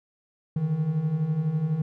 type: beating tone pair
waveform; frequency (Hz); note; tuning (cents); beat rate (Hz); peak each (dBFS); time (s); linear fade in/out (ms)
triangle; 146.83 / 158.83; D3 / D#3; 0 / +36; 12; -28 / -22; 0.56-1.82; 5
effects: none